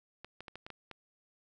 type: clicks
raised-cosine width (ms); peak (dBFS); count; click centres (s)
0.3; -29; 7; 0.246 / 0.406 / 0.482 / 0.556 / 0.665 / 0.703 / 0.913
effects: none